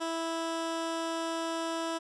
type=tone; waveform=15% pulse; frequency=328.9 Hz; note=E4; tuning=4 cents flat; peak=-25 dBFS; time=0-1.99 s; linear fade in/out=20 ms; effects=resampled to 22050 Hz